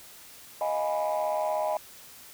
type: chord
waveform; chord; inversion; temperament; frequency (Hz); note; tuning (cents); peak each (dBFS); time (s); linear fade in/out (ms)
sine; F half-diminished seventh; third; equal; 622.3 / 698.5 / 830.6 / 987.8; Eb5 / F5 / Ab5 / Cb6; 0 / 0 / 0 / 0; -27 / -33 / -30 / -33; 0.61-1.77; 2
effects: tanh soft clip ceiling -20 dBFS + white hiss -49 dBFS RMS until 2.33 s